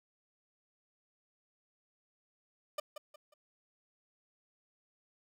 30% pulse tone with echo, 600 Hz, D5, 37 cents sharp, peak -31 dBFS, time 2.78-2.8 s, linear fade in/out 5 ms, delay 180 ms, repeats 3, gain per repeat -9 dB, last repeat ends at 3.34 s, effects none

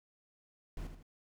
brown noise with echo, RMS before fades -41 dBFS, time 0.77-0.87 s, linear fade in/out 2 ms, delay 79 ms, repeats 2, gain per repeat -7 dB, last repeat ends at 1.028 s, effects none

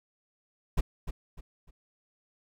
brown noise with echo, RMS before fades -23 dBFS, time 0.77-0.81 s, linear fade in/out 10 ms, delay 300 ms, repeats 3, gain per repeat -10 dB, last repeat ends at 1.71 s, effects none

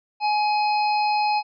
harmonic tone, 840 Hz, G#5, 19 cents sharp, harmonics 1 / 3 / 5 / 6, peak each -19 / -29 / -33 / -35 dBFS, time 0.2-1.43 s, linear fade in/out 50 ms, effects none

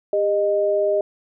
sine tone pair together, 401.2 / 617 Hz, G4 / D#5, +40 / -15 cents, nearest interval perfect fifth, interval 745 cents, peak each -21 / -18 dBFS, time 0.13-1.01 s, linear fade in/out 2 ms, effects none

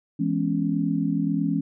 sine chord, C# minor seventh, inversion first, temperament just, 166.31 / 207.9 / 249.5 / 277.2 Hz, E3 / G#3 / B3 / C#4, +16 / +2 / +18 / 0 cents, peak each -26 / -27 / -31 / -25 dBFS, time 0.19-1.61 s, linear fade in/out 10 ms, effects none

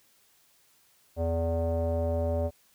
square tone with low-pass filter, 83 Hz, E2, 12 cents sharp, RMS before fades -28 dBFS, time 1.16-2.51 s, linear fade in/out 50 ms, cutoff 620 Hz, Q 7.7, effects white hiss -64 dBFS RMS until 2.74 s

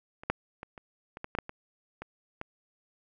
clicks, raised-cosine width 0.5 ms, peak -29 / -11 / -25 / -30 / -26 / -21 / -17 / -13 / -24 / -24 / -21 dBFS, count 11, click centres 0.235 / 0.3 / 0.631 / 0.778 / 1.171 / 1.244 / 1.351 / 1.387 / 1.494 / 2.02 / 2.414 s, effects none

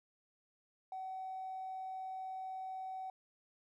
triangle tone with tanh clipping, 756 Hz, F#5, 37 cents sharp, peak -40 dBFS, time 0.92-3.1 s, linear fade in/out 2 ms, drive 1 dB, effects none

